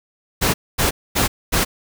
pink noise bursts, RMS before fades -17 dBFS, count 4, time 0.41-1.65 s, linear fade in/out 20 ms, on 130 ms, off 240 ms, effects none

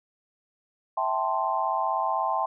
sine chord, A minor seventh, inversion second, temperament equal with one note detuned, 655.8 / 784 / 880 / 1046.5 Hz, E5 / G5 / A5 / C6, -9 / 0 / 0 / 0 cents, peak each -31 / -29 / -29 / -28 dBFS, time 0.97-2.46 s, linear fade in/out 5 ms, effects none

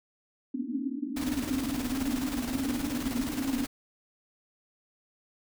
white band-pass noise, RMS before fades -32 dBFS, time 0.54-3.65 s, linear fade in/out 5 ms, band 240 to 290 Hz, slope 96 dB/octave
pink noise with tremolo, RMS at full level -36 dBFS, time 1.16-3.67 s, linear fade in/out 10 ms, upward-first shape square, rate 19 Hz, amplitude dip 45%
effects none

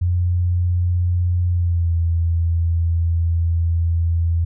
sine tone with pitch glide, 88.4 to 83.78 Hz, F2 to E2, +22 to +29 cents, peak -15 dBFS, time 0.01-4.45 s, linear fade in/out 10 ms, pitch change -93 cents, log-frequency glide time 1.49-1.94 s, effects none

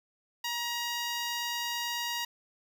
10% pulse tone, 949 Hz, A#5, 31 cents sharp, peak -23 dBFS, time 0.44-2.25 s, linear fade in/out 5 ms, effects none

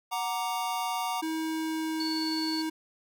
square chord, Gb augmented, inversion none, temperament equal, 740 / 932.3 / 1174.7 Hz, Gb5 / Bb5 / D6, 0 / 0 / 0 cents, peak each -34 / -33 / -37 dBFS, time 0.11-1.22 s, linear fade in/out 20 ms
square tone with pitch glide, 319.4 to 317.2 Hz, D#4 to D#4, +45 to +33 cents, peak -30 dBFS, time 1.22-2.7 s, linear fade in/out 10 ms, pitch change -12 cents, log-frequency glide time 1.38-2.24 s
sine tone with tremolo, 4435 Hz, C#8, in tune, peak -31 dBFS, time 2-2.62 s, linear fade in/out 2 ms, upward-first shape sine, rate 19 Hz, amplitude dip 35%
effects none

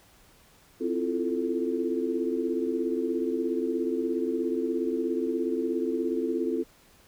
sine chord, F major seventh, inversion second, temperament equal with one note detuned, 261.6 / 332.3 / 349.2 / 440 Hz, C4 / E4 / F4 / A4, 0 / +14 / 0 / 0 cents, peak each -31 dBFS, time 0.8-6.64 s, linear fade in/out 20 ms, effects pink hiss -58 dBFS RMS until 7.07 s

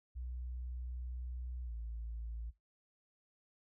sine tone with pitch glide, 61.74 to 56.62 Hz, B1 to A#1, 0 to -50 cents, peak -39 dBFS, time 0.15-2.51 s, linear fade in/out 20 ms, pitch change -150 cents, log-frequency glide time 1.64-1.73 s, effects noise-tail reverb RT60 0.2 s tail -19 dB re dry + tanh soft clip ceiling -36 dBFS

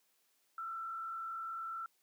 sine tone with frequency modulation, 1339 Hz, E6, 27 cents sharp, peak -39 dBFS, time 0.58-1.86 s, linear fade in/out 2 ms, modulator 48.7 Hz, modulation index 0.53, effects white hiss -75 dBFS RMS until 2.02 s + high-pass 200 Hz 12 dB/octave

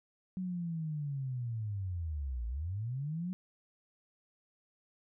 sine linear two-way sweep, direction down then up, 188 to 55.4 to 188 Hz, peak -34 dBFS, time 0.37-3.33 s, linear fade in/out 0 ms, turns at 2.47 s, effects none

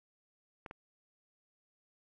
clicks, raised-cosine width 0.5 ms, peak -29 / -30 dBFS, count 2, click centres 0.662 / 0.711 s, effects none

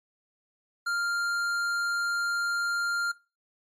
triangle tone with tanh clipping, 1396.9 Hz, F6, in tune, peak -28 dBFS, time 0.86-3.12 s, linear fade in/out 10 ms, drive 17 dB, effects noise-tail reverb RT60 0.3 s tail -20 dB re dry + MP3 64 kbps

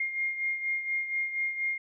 sine beating tone pair, 2125 / 2129.2 Hz, C7 / C7, +26 / +30 cents, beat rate 4.2 Hz, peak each -29 / -36 dBFS, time 0-1.78 s, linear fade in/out 5 ms, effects none

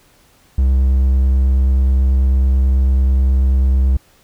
triangle tone with vibrato, 65.7 Hz, C2, 8 cents sharp, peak -8 dBFS, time 0.58-3.97 s, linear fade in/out 5 ms, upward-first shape sine, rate 9.2 Hz, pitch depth 11 cents each way, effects pink hiss -52 dBFS RMS until 4.23 s

